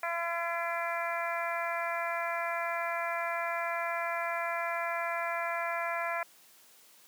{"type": "harmonic tone", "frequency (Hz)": 339.1, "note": "E4", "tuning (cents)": 49, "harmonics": [2, 3, 4, 5, 6, 7], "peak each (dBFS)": [-35, -37, -38, -39, -40, -40], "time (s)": [0.03, 6.23], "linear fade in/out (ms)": 2, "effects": ["white hiss -59 dBFS RMS until 7.07 s", "high-pass 200 Hz 12 dB/octave"]}